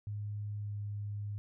sine tone with pitch glide, 103.83 to 102.99 Hz, G#2 to G#2, 0 to -14 cents, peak -36 dBFS, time 0.07-1.38 s, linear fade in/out 0 ms, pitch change -14 cents, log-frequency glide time 0.58-0.72 s, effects none

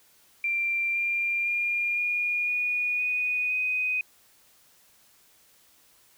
sine tone with pitch steps, 2366 / 2388 / 2410 / 2433 / 2455 / 2478 / 2501 Hz, D7 / D7 / D7 / D#7 / D#7 / D#7 / D#7, +12 / +28 / +44 / -39 / -24 / -8 / +8 cents, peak -24 dBFS, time 0.44-4.01 s, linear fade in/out 2 ms, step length 510 ms, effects white hiss -60 dBFS RMS until 6.17 s

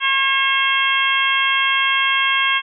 harmonic tone, 540 Hz, C#5, 45 cents flat, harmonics 2 / 3 / 4 / 5 / 6, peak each -21 / -21 / -21 / -21 / -21 dBFS, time 0-2.62 s, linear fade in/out 50 ms, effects none

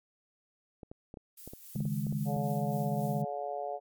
clicks, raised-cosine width 2 ms, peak -31 dBFS, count 12, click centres 0.832 / 0.915 / 1.141 / 1.172 / 1.476 / 1.535 / 1.758 / 1.805 / 1.854 / 2.068 / 2.125 / 2.364 s
violet noise with tremolo, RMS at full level -48 dBFS, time 1.37-3.22 s, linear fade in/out 5 ms, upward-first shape sine, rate 3.7 Hz, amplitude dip 45%
sine chord, C# suspended second, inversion none, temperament equal, 138.59 / 155.56 / 207.7 Hz, C#3 / D#3 / G#3, 0 / 0 / 0 cents, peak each -34 / -35 / -34 dBFS, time 1.75-3.25 s, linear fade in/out 10 ms
harmonic tone, 142.7 Hz, D3, 49 cents flat, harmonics 3 / 4 / 5 / 6, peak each -41 / -38 / -36 / -47 dBFS, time 2.25-3.8 s, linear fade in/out 50 ms
effects MP3 96 kbps

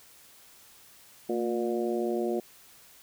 harmonic tone with a mistuned harmonic, 119.2 Hz, A#2, 39 cents sharp, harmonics 2 / 3 / 4 / 5 / 6, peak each -33 / -29 / -35 / -36 / -38 dBFS, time 1.29-2.4 s, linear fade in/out 5 ms, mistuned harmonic 2, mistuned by -74 cents, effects white hiss -55 dBFS RMS until 3.02 s

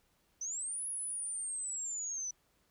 sine linear two-way sweep, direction up then down, 5920 to 10548 to 5920 Hz, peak -36 dBFS, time 0.41-2.31 s, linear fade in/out 5 ms, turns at 0.87 s, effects pink hiss -73 dBFS RMS until 2.7 s

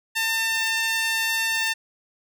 sawtooth tone with high-pass filter, 899 Hz, A5, 37 cents sharp, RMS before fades -24 dBFS, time 0.15-1.74 s, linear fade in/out 20 ms, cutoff 2000 Hz, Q 1.6, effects none

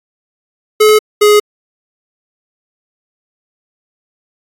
square tone pair in turn, 427.8 / 417.8 Hz, A4 / G#4, -49 / +10 cents, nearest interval unison, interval 41 cents, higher first, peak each -5 dBFS, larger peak neither, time 0.8-0.99 / 1.21-1.4 s, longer neither, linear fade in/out 10 ms, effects AAC 48 kbps

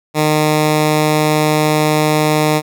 10% pulse tone, 153 Hz, D#3, 29 cents flat, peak -3 dBFS, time 0.14-2.62 s, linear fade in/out 50 ms, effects none

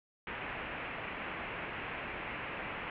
white low-pass noise, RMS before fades -41 dBFS, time 0.27-2.9 s, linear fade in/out 2 ms, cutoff 2700 Hz, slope 48 dB/octave, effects none

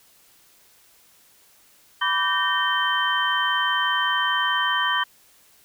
sine tone cluster, 991 / 1156 / 1552 / 1833 / 3097 Hz, B5 / D6 / G6 / A#6 / G7, +6 / -28 / -18 / -30 / -22 cents, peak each -26 dBFS, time 2.01-5.04 s, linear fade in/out 10 ms, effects white hiss -56 dBFS RMS until 5.64 s

